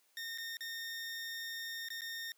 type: tone with dropouts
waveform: 20% pulse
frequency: 1832 Hz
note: A#6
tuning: 31 cents flat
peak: -35 dBFS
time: 0.17-2.32 s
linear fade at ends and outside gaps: 1 ms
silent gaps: 0.377-0.383 / 0.57-0.607 / 1.886-1.903 / 2.009-2.018 s
effects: white hiss -72 dBFS RMS until 2.37 s + high-pass 300 Hz 12 dB/octave